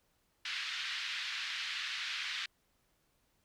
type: band-pass noise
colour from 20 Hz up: white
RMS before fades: -39 dBFS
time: 0.45-2.46 s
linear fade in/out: 5 ms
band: 1500 to 4000 Hz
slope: 24 dB/octave
effects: pink hiss -75 dBFS RMS until 3.44 s